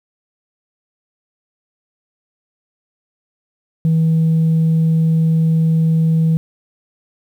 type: tone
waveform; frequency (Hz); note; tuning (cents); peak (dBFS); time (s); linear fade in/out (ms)
sine; 161.5; E3; -35; -9; 3.85-6.37; 0
effects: tanh soft clip ceiling -9 dBFS + 8-bit